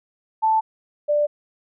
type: tone pair in turn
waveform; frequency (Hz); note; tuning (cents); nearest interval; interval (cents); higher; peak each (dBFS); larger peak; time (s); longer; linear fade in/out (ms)
sine; 880 / 590.4; A5 / D5; 0 / +9; perfect fifth; 691; first; -15 / -16; first; 0.42-0.61 / 1.08-1.27; neither; 20
effects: none